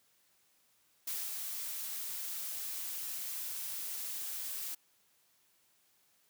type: noise with ADSR envelope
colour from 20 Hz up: blue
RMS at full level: -37 dBFS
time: 1.07-4.75 s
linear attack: 7 ms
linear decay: 230 ms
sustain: -3 dB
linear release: 8 ms
effects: white hiss -71 dBFS RMS until 6.29 s + high-pass 80 Hz 12 dB/octave